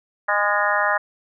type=harmonic tone with a mistuned harmonic; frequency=205 Hz; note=G#3; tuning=22 cents flat; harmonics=3 / 4 / 5 / 6 / 7 / 8 / 9; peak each=-25 / -25 / -25 / -25 / -25 / -25 / -25 dBFS; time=0.28-0.98 s; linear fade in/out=10 ms; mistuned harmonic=8; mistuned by=+36 cents; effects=none